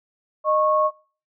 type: tone pair together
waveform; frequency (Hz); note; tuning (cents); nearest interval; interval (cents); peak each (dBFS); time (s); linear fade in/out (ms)
sine; 616 / 1097.6; D#5 / C#6; -17 / -17; minor seventh; 1000; -19; 0.44-0.91; 50
effects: noise-tail reverb RT60 0.4 s tail -24 dB re dry